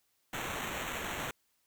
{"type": "noise with sample-and-hold", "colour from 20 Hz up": "blue", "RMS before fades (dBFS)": -38, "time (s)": [0.33, 1.31], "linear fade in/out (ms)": 5, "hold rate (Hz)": 4900, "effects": ["white hiss -75 dBFS RMS until 1.66 s"]}